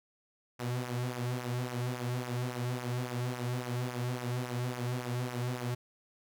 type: tone with flanger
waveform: sawtooth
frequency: 123.47 Hz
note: B2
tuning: in tune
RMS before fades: -35 dBFS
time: 0.59-5.75 s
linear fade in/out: 10 ms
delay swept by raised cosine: 0.23 to 4.13 ms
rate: 3.6 Hz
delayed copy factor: -0.65
effects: none